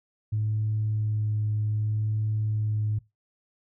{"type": "tone with vibrato", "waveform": "sine", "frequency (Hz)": 107.1, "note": "A2", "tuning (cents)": -46, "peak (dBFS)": -23, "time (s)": [0.32, 2.99], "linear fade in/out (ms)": 10, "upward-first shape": "sine", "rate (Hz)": 0.64, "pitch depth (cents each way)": 11, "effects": ["noise-tail reverb RT60 0.2 s tail -19 dB re dry", "tanh soft clip ceiling -19 dBFS"]}